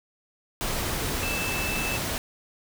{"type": "tone in noise", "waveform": "sine", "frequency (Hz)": 2637, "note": "E7", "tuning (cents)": 0, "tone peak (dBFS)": -30, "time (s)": [1.23, 1.97], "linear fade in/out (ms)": 0, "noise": "pink", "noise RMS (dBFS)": -29, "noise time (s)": [0.61, 2.18], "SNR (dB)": -4, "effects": []}